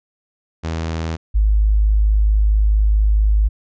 sawtooth / sine tone pair in turn, 81.3 / 52.26 Hz, E2 / G#1, -23 / +12 cents, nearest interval minor sixth, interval 765 cents, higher first, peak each -17 / -11 dBFS, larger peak second, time 0.63-1.17 / 1.34-3.49 s, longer second, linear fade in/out 20 ms, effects resampled to 16000 Hz

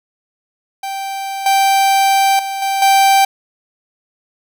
45% pulse tone with level steps, 782 Hz, G5, 4 cents flat, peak -21 / -10 / -20 / -15 / -8 dBFS, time 0.83-3.25 s, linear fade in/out 5 ms, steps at 1.46 / 2.39 / 2.62 / 2.82 s, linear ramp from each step 2 ms, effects none

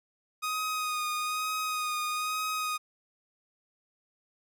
sawtooth tone with vibrato, 1245 Hz, D#6, 1 cent sharp, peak -26 dBFS, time 0.42-2.78 s, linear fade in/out 20 ms, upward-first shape sine, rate 1.1 Hz, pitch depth 23 cents each way, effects none

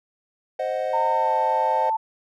triangle chord, C diminished, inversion none, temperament equal, 523.3 / 622.3 / 740 Hz, C5 / Eb5 / Gb5, 0 / 0 / 0 cents, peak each -25 / -25 / -27 dBFS, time 0.59-1.9 s, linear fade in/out 5 ms
sine tone with pitch glide, 910 to 885.6 Hz, A#5 to A5, -42 to +11 cents, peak -20 dBFS, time 0.93-1.97 s, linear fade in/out 10 ms, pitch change -47 cents, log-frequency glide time 1.1-1.32 s
effects none

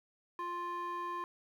square tone with band-pass filter, 350 Hz, F4, 4 cents sharp, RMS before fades -39 dBFS, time 0.39-1.24 s, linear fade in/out 0 ms, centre 1100 Hz, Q 2.8, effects 11-bit

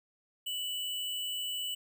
sine tone with sample-and-hold, 2969 Hz, F#7, 5 cents sharp, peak -33 dBFS, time 0.46-1.75 s, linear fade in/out 10 ms, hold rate 11025 Hz, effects none

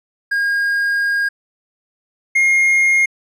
triangle tone pair in turn, 1625 / 2137 Hz, G#6 / C7, -38 / +36 cents, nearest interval perfect fourth, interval 474 cents, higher second, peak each -13 / -9 dBFS, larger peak second, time 0.31-1.29 / 2.35-3.06 s, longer first, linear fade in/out 10 ms, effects resampled to 32000 Hz

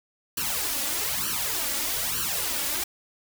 white noise with flanger, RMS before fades -28 dBFS, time 0.37-2.84 s, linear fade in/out 5 ms, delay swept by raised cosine 0.68 to 3.58 ms, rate 1.1 Hz, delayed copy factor +0.95, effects none

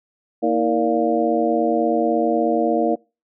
harmonic tone with a mistuned harmonic, 116.54 Hz, A#2, in tune, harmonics 2 / 3 / 4 / 5 / 6, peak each -24 / -21 / -22 / -23 / -22 dBFS, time 0.42-2.96 s, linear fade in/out 20 ms, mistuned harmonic 3, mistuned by -140 cents, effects noise-tail reverb RT60 0.3 s tail -25 dB re dry

